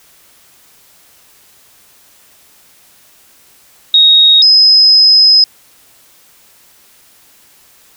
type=tone pair in turn; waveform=sine; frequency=3758 / 5078 Hz; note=A#7 / D#8; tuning=+13 / +34 cents; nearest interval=perfect fourth; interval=521 cents; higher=second; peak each=-3 dBFS; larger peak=neither; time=3.94-4.42 / 4.42-5.44 s; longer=second; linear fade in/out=2 ms; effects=white hiss -46 dBFS RMS until 7.96 s